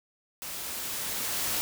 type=noise with level ramp; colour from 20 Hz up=white; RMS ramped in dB=-38 to -29 dBFS; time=0.42-1.61 s; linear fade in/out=0 ms; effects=none